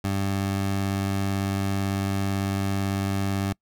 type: tone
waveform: 20% pulse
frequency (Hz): 98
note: G2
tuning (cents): 0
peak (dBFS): -19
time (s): 0.04-3.53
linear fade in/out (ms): 5
effects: noise-tail reverb RT60 0.1 s tail -25 dB re dry